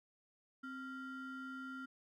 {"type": "ring-modulated tone", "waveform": "triangle", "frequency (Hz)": 825, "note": "G#5", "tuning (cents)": -12, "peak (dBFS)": -39, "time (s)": [0.63, 1.86], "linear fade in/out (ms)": 10, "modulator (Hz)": 563, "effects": []}